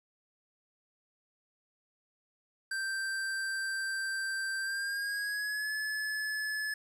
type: tone with pitch glide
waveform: square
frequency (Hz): 1568 to 1719.8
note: G6 to A6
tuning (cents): 0 to -40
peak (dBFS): -33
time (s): 2.71-6.74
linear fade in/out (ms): 5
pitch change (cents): +160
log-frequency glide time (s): 4.59-5.73
effects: low-pass 12000 Hz 12 dB/octave + 11-bit